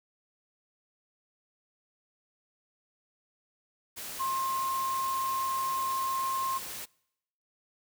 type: tone in noise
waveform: sine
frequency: 1062 Hz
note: C6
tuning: 25 cents sharp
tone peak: -28 dBFS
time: 4.19-6.59 s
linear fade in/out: 20 ms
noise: white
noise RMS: -40 dBFS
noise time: 3.96-6.86 s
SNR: +9 dB
effects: noise-tail reverb RT60 0.8 s tail -25 dB re dry